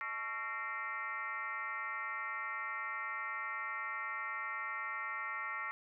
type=tone with frequency modulation; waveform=sine; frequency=1600 Hz; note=G6; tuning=35 cents sharp; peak=-37 dBFS; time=0.01-5.71 s; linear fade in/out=0 ms; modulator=244 Hz; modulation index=2.4; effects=none